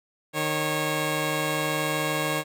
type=tone pair together; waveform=10% pulse; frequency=153.78 / 548 Hz; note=D#3 / C#5; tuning=-20 / -20 cents; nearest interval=octave + minor seventh; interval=2200 cents; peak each=-19 dBFS; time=0.33-2.44 s; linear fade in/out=50 ms; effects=none